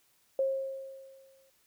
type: tone with exponential decay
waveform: sine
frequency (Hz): 537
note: C5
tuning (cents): +45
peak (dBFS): -24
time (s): 0.39-1.5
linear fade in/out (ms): 2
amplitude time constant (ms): 240
effects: white hiss -69 dBFS RMS until 1.66 s